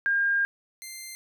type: tone pair in turn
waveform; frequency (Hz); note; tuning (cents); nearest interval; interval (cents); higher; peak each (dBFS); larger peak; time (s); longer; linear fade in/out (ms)
sine / 10% pulse; 1610 / 2088; G6 / C7; +46 / -4; perfect fourth; 450; second; -21 / -29; first; 0.06-0.45 / 0.82-1.15; first; 0
effects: none